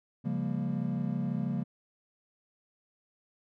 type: chord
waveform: triangle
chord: G half-diminished seventh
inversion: second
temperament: equal with one note detuned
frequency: 138.59 / 174.61 / 200.6 / 233.1 Hz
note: Db3 / F3 / G3 / Bb3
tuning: 0 / 0 / +40 / 0 cents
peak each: -33 dBFS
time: 0.24-1.64 s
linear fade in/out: 20 ms
effects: none